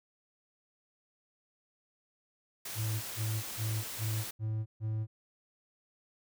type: noise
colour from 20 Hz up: white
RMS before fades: -41 dBFS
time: 2.65-4.31 s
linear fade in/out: 5 ms
type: tone bursts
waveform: triangle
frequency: 109.3 Hz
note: A2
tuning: 11 cents flat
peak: -29 dBFS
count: 6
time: 2.75-5.07 s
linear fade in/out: 50 ms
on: 270 ms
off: 140 ms
effects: none